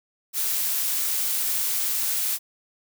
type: noise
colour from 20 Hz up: blue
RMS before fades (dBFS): -25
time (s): 0.33-2.39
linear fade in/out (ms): 50
effects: none